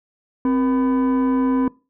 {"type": "tone with frequency modulation", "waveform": "sine", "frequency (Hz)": 261.6, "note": "C4", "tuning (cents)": 0, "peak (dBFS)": -13, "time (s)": [0.45, 1.68], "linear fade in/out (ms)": 2, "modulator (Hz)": 737, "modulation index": 0.47, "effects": ["noise-tail reverb RT60 0.3 s tail -23 dB re dry", "tanh soft clip ceiling -14 dBFS"]}